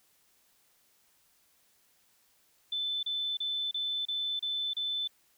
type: tone bursts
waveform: sine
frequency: 3520 Hz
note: A7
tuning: in tune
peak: -30 dBFS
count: 7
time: 2.72-5.076 s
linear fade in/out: 5 ms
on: 310 ms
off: 31 ms
effects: white hiss -68 dBFS RMS until 5.37 s